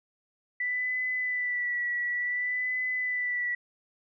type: tone with vibrato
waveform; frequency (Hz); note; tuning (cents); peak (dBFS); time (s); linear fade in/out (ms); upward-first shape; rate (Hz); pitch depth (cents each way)
sine; 1974; B6; -1; -27; 0.6-3.55; 5; sine; 0.56; 32
effects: none